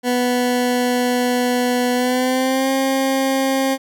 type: tone with pitch glide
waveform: 20% pulse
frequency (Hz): 246.9 to 267.7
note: B3 to C4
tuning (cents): 0 to +40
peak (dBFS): -11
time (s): 0.03-3.78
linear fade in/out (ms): 50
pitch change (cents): +140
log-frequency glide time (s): 1.94-2.7
effects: none